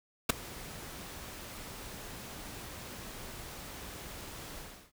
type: noise with ADSR envelope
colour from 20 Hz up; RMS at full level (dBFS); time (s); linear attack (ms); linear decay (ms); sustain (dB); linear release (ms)
pink; -21; 0.29-4.92; 9; 9; -24; 350
effects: none